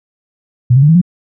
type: tone with pitch steps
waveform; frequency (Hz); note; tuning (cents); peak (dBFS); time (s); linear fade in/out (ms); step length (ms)
sine; 123.1 / 135.02 / 148.09 / 162.43 / 178.16; B2 / C#3 / D3 / E3 / F3; -5 / -45 / +15 / -25 / +35; -4; 0.7-1.015; 10; 63
effects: none